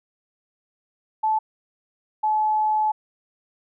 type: tone pair in turn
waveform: sine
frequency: 870 / 859 Hz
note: A5 / A5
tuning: -20 / -42 cents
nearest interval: unison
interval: 22 cents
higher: first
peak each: -18 dBFS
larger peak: neither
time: 1.23-1.39 / 2.23-2.92 s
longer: second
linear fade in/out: 10 ms
effects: none